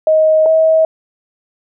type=tone pair in turn; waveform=sine; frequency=628 / 639.7 Hz; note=D#5 / D#5; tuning=+16 / +48 cents; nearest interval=unison; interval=32 cents; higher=second; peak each=-7 dBFS; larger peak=neither; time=0.07-0.46 / 0.46-0.85 s; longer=neither; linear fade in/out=2 ms; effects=none